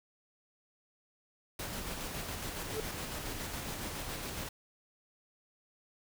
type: noise with tremolo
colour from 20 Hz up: pink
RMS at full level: -39 dBFS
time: 1.59-4.49 s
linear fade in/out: 5 ms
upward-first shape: square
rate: 7.2 Hz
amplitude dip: 25%
type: tone with exponential growth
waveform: triangle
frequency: 436.4 Hz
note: A4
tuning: 14 cents flat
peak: -28 dBFS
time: 2.66-2.8 s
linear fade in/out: 1 ms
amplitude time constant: 30 ms
effects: none